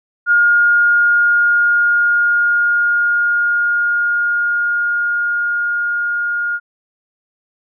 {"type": "tone with level ramp", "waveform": "sine", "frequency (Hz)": 1422, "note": "F6", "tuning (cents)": 31, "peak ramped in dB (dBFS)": [-8, -16], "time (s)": [0.26, 6.6], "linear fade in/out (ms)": 50, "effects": []}